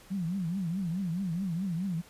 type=tone with vibrato; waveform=sine; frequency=179.3 Hz; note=F3; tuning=46 cents sharp; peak=-29 dBFS; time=0.1-2.02 s; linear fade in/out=20 ms; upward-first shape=triangle; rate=4.7 Hz; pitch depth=220 cents each way; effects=pink hiss -55 dBFS RMS until 2.09 s + resampled to 32000 Hz